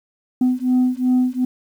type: beating tone pair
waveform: sine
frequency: 251.2 / 253.9 Hz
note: B3 / B3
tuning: +30 / +48 cents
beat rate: 2.7 Hz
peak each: -16 dBFS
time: 0.41-1.45 s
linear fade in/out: 5 ms
effects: tanh soft clip ceiling -11 dBFS + 8-bit